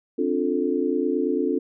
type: chord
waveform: sine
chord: D minor seventh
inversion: third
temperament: just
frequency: 264.3 / 293.7 / 352.4 / 440.5 Hz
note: C4 / D4 / F4 / A4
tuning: +18 / 0 / +16 / +2 cents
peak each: -26 dBFS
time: 0.18-1.59 s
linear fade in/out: 10 ms
effects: none